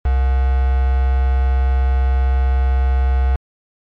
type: tone with quantisation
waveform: sine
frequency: 65.41 Hz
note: C2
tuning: in tune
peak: -12 dBFS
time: 0.05-3.36 s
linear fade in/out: 5 ms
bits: 4
effects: low-pass 2000 Hz 12 dB/octave + MP3 96 kbps